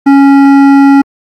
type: tone with hard clipping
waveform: sine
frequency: 277.2 Hz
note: C#4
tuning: in tune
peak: -3 dBFS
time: 0.06-1.02 s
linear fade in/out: 10 ms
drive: 12 dB
effects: Opus 32 kbps